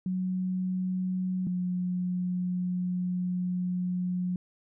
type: tone pair in turn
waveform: sine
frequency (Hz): 184.7 / 180.48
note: F#3 / F#3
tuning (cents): -3 / -43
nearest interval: unison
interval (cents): 40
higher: first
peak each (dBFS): -27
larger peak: neither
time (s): 0.06-1.47 / 1.47-4.36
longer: second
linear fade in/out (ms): 2
effects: none